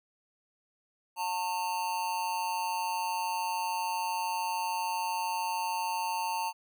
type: tone with amplitude modulation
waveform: square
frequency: 900 Hz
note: A5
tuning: 39 cents sharp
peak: -28 dBFS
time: 1.16-6.53 s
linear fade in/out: 50 ms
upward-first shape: sine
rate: 187 Hz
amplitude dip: 60%
effects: none